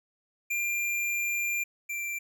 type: tone pair in turn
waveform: square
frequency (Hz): 2388 / 2355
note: D7 / D7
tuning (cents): +28 / +4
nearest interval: unison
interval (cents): 24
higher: first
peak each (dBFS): -28 / -32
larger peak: first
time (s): 0.5-1.64 / 1.89-2.19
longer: first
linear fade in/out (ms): 10
effects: none